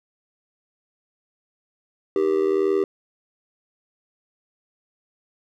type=tone with amplitude modulation; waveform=triangle; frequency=392 Hz; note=G4; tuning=in tune; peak=-12 dBFS; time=2.16-2.84 s; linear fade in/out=2 ms; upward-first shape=sine; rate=81.2 Hz; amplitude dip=85%; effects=none